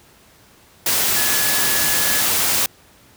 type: tone in noise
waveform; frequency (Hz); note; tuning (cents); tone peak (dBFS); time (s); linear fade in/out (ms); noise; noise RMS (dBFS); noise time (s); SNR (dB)
sine; 1700; G#6; +40; -26; 1.16-2.21; 2; white; -18; 0.86-2.66; -11
effects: pink hiss -50 dBFS RMS until 3.16 s + high-pass 60 Hz 12 dB/octave